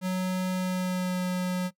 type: tone with pitch glide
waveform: square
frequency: 184.8 to 182.05 Hz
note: F#3 to F#3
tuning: -2 to -28 cents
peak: -27 dBFS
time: 0.01-1.71 s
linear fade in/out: 50 ms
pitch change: -26 cents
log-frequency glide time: 0.51-1.22 s
effects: noise-tail reverb RT60 0.1 s tail -22 dB re dry